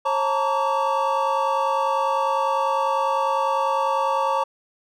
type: tone cluster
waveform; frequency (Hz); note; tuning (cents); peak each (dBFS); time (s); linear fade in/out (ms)
triangle; 542 / 883 / 933 / 1142; C#5 / A5 / A#5 / D6; -39 / +6 / +1 / -49; -23; 0.05-4.44; 10
effects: none